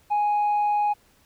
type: tone with tanh clipping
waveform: sine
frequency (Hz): 830.6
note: G#5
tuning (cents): 0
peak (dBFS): -20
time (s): 0.1-0.94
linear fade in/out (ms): 20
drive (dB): 1
effects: pink hiss -60 dBFS RMS until 1.25 s